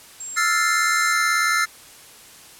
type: tone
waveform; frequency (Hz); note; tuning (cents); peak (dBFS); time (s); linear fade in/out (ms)
sine; 7480; A#8; +5; -30; 0.2-1.13; 5
type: chord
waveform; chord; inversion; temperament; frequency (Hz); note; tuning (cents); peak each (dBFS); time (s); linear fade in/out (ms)
square; F major seventh; third; equal; 1318.5 / 1396.9 / 1760 / 2093; E6 / F6 / A6 / C7; 0 / 0 / 0 / 0; -24; 0.36-1.66; 20
effects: white hiss -45 dBFS RMS until 2.59 s + low-pass 12000 Hz 12 dB/octave